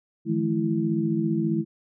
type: tone cluster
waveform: sine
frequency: 154.8 / 169.7 / 213.1 / 331 Hz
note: D#3 / F3 / G#3 / E4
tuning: -9 / -49 / +45 / +7 cents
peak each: -28 / -30 / -26 / -26 dBFS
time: 0.25-1.65 s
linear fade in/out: 50 ms
effects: none